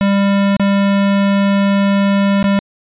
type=tone with dropouts; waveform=square; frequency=198.7 Hz; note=G3; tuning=24 cents sharp; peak=-11 dBFS; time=0.01-2.59 s; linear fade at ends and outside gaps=0 ms; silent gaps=0.566-0.597 / 2.428-2.441 s; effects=resampled to 8000 Hz